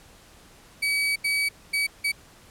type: tone bursts at uneven times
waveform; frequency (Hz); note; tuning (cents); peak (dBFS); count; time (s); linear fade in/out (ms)
35% pulse; 2277; C#7; +46; -20; 4; 0.82-1.16 / 1.24-1.49 / 1.73-1.87 / 2.04-2.12; 10
effects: pink hiss -52 dBFS RMS until 2.5 s + low-pass 12000 Hz 12 dB/octave